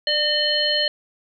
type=harmonic tone with a mistuned harmonic; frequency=607 Hz; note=D#5; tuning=43 cents flat; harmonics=1 / 3 / 5 / 7; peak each=-25 / -26 / -22 / -22 dBFS; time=0.07-0.88 s; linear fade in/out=2 ms; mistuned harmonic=1; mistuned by=-37 cents; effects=none